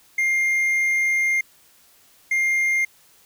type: tone pair in turn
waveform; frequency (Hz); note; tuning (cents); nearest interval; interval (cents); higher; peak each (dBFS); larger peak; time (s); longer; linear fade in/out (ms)
triangle; 2114 / 2114; C7 / C7; +17 / +17; unison; 0; neither; -16; neither; 0.18-1.41 / 2.31-2.85; first; 5
effects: white hiss -55 dBFS RMS until 3.25 s